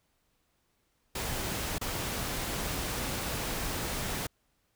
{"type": "noise with dropouts", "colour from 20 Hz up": "pink", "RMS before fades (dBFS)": -34, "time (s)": [1.15, 4.27], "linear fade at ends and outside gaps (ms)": 5, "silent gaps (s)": [1.783, 1.812], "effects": ["pink hiss -74 dBFS RMS until 4.75 s"]}